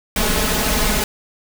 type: noise with comb filter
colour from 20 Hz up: pink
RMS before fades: -18 dBFS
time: 0.16-1.04 s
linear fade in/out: 2 ms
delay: 4.7 ms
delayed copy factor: +0.95
effects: none